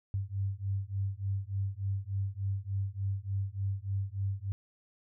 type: beating tone pair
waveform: sine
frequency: 96.5 / 99.9 Hz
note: G2 / G2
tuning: -27 / +33 cents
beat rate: 3.4 Hz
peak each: -34 / -34 dBFS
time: 0.14-4.52 s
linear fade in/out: 0 ms
effects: none